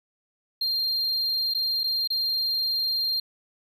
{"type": "tone with dropouts", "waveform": "triangle", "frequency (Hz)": 4192, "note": "C8", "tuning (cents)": 2, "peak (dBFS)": -22, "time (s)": [0.61, 3.2], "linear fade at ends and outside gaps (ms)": 5, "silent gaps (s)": [[1.538, 1.547], [1.835, 1.84], [2.075, 2.102]], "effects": ["10-bit"]}